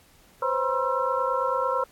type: tone cluster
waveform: sine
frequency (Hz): 507 / 536 / 963 / 1056 / 1343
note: B4 / C5 / B5 / C6 / E6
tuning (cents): +45 / +42 / -44 / +16 / +32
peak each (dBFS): -29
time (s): 0.42-1.84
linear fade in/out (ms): 5
effects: pink hiss -57 dBFS RMS until 1.91 s + AAC 64 kbps